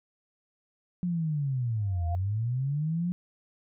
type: linear two-way sweep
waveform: sine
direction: down then up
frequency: 180.8 to 80.4 to 180.8 Hz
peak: -26 dBFS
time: 1.03-3.12 s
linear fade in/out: 0 ms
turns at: 2.07 s
type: tone with exponential growth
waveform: sine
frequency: 698.5 Hz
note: F5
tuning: in tune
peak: -32 dBFS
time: 1.76-2.15 s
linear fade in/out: 0 ms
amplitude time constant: 83 ms
effects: none